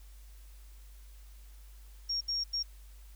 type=tone bursts at uneven times; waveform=sine; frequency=5560 Hz; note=F8; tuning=9 cents flat; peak=-30 dBFS; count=3; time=2.09-2.21 / 2.28-2.44 / 2.53-2.63 s; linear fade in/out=10 ms; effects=added 50 Hz sine -49 dBFS peak until 3.15 s + white hiss -63 dBFS RMS until 3.15 s